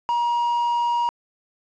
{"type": "tone", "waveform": "triangle", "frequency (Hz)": 951, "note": "A#5", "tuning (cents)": 34, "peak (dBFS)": -17, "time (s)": [0.09, 1.09], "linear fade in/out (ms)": 0, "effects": ["resampled to 16000 Hz", "8-bit"]}